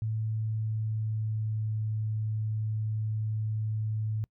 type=tone with pitch glide; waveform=sine; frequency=110 to 108.55 Hz; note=A2 to A2; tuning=0 to -23 cents; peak=-28 dBFS; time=0.02-4.24 s; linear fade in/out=0 ms; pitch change=-23 cents; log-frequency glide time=0.13-1.75 s; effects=noise-tail reverb RT60 0.1 s tail -26 dB re dry